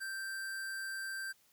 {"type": "tone with amplitude modulation", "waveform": "square", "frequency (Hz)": 1568, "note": "G6", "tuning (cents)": 0, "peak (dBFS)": -38, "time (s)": [0, 1.33], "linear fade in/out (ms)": 20, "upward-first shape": "sine", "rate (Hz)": 193, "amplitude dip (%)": 25, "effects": ["white hiss -69 dBFS RMS until 1.52 s"]}